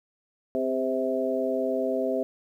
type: harmonic tone with a mistuned harmonic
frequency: 130.1 Hz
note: C3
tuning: 9 cents flat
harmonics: 2 / 3 / 4 / 5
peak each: -30 / -30 / -29 / -29 dBFS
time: 0.55-2.23 s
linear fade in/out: 0 ms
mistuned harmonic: 3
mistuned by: +44 cents
effects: 10-bit